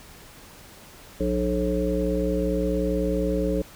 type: harmonic tone with a mistuned harmonic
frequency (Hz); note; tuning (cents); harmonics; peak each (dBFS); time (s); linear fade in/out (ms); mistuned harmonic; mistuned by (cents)
60.2; B1; -44; 1 / 3 / 5 / 7 / 9; -28 / -28 / -28 / -28 / -28; 1.2-3.62; 5; 7; +43
effects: pink hiss -47 dBFS RMS until 3.75 s